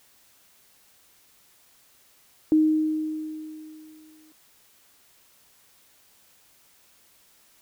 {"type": "tone with exponential decay", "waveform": "sine", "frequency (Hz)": 311.1, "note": "D#4", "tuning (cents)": 0, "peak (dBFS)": -14, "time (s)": [2.52, 4.32], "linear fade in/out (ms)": 1, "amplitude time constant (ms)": 390, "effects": ["white hiss -59 dBFS RMS until 7.61 s"]}